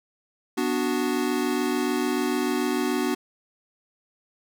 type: chord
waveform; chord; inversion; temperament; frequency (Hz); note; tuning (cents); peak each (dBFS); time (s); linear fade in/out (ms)
square; B minor; none; equal; 246.9 / 293.7 / 370; B3 / D4 / F#4; 0 / 0 / 0; -28; 0.57-3.15; 10
effects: none